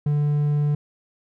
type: tone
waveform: triangle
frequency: 147.1 Hz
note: D3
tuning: 3 cents sharp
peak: -16 dBFS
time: 0.06-0.75 s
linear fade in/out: 5 ms
effects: none